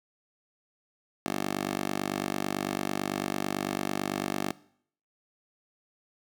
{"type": "tone with high-pass filter", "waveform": "10% pulse", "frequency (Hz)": 49, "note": "G1", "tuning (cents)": 0, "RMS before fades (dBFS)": -32, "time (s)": [1.26, 4.51], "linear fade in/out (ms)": 0, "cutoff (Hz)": 310, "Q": 1, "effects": ["noise-tail reverb RT60 0.6 s tail -19 dB re dry"]}